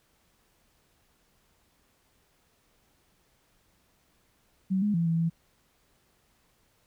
sine tone with pitch steps, 189.6 / 207.7 / 168.1 / 164.8 / 165.9 Hz, F#3 / G#3 / E3 / E3 / E3, +43 / 0 / +34 / 0 / +11 cents, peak -23 dBFS, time 4.7-5.3 s, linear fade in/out 20 ms, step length 120 ms, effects pink hiss -68 dBFS RMS until 6.86 s

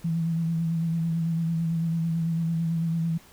sine tone with vibrato, 165 Hz, E3, 2 cents sharp, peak -23 dBFS, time 0.04-3.18 s, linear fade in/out 10 ms, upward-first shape sine, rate 9 Hz, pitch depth 32 cents each way, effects pink hiss -53 dBFS RMS until 3.32 s

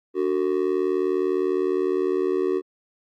triangle tone with amplitude modulation, 372.8 Hz, F#4, 13 cents sharp, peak -14 dBFS, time 0.14-2.62 s, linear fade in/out 50 ms, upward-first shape sine, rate 79.9 Hz, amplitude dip 95%, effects Opus 32 kbps

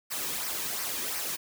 white noise with flanger, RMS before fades -33 dBFS, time 0.1-1.37 s, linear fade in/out 20 ms, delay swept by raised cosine 0.27 to 1.47 ms, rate 2.8 Hz, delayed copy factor -0.55, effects none

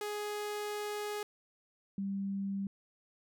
sawtooth / sine tone pair in turn, 416.9 / 196.75 Hz, G#4 / G3, +7 / +7 cents, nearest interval octave + minor second, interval 1300 cents, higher first, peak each -32 / -33 dBFS, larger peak first, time 0.01-1.23 / 1.98-2.67 s, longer first, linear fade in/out 2 ms, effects none

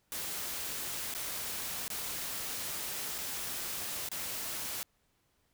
white noise with dropouts, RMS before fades -38 dBFS, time 0.12-4.83 s, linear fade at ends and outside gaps 0 ms, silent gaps 1.139-1.149 / 1.88-1.902 / 3.181-3.185 / 4.088-4.116 s, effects pink hiss -74 dBFS RMS until 5.53 s

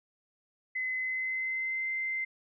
sine tone with pitch glide, 2035 to 2078 Hz, C7 to C7, -49 to -12 cents, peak -30 dBFS, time 0.75-2.25 s, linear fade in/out 10 ms, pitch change +37 cents, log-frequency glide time 0.98-1.9 s, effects none

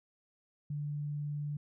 sine tone, 146.83 Hz, D3, in tune, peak -34 dBFS, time 0.7-1.57 s, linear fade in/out 5 ms, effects none

